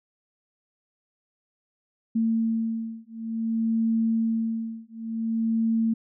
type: beating tone pair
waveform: sine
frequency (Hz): 225.4 / 225.95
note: A3 / A3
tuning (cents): +42 / +46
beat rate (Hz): 0.55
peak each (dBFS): -26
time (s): 2.15-5.94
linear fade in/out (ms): 10
effects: none

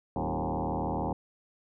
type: tone with frequency modulation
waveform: sine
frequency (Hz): 303.7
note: D#4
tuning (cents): -42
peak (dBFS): -28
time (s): 0.16-1.13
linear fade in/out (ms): 2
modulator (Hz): 80.1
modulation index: 7.7
effects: none

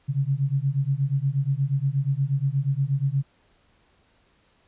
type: beating tone pair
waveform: sine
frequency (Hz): 133.7 / 142.1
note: C3 / C#3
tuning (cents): +38 / +43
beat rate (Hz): 8.4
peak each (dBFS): -24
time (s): 0.08-3.23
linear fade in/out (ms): 20
effects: pink hiss -63 dBFS RMS until 4.67 s + resampled to 8000 Hz

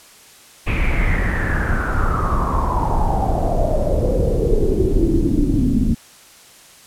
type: noise with low-pass filter sweep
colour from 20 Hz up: brown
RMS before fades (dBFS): -17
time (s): 0.66-5.95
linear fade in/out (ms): 20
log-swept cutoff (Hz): 2500 to 230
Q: 8.4
effects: white hiss -45 dBFS RMS until 6.86 s + low-pass 11000 Hz 12 dB/octave

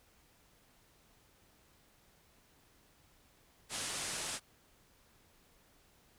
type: low-pass noise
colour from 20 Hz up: white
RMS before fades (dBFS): -40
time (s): 3.69-4.4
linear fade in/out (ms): 50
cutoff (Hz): 10000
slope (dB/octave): 48
effects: pink hiss -67 dBFS RMS until 6.18 s

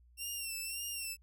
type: tone with vibrato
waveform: 10% pulse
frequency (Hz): 2729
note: F7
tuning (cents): -41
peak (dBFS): -30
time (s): 0.17-1.17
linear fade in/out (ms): 50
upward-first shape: sine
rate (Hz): 1.8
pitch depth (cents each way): 61
effects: added 60 Hz sine -60 dBFS peak until 1.22 s

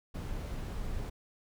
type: noise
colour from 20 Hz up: brown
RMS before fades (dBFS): -37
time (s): 0.14-1.1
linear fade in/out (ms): 10
effects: none

